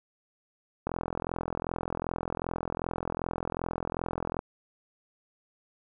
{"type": "click train", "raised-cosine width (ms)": 1, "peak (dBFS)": -17, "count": 151, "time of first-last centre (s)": [0.87, 4.391], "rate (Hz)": 42.6, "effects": []}